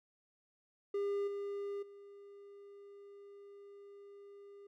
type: tone with level steps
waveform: triangle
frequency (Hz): 402.6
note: G4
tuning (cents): +46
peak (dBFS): -31 / -36 / -50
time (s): 0.94-4.67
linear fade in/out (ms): 5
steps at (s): 1.27 / 1.82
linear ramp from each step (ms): 10
effects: none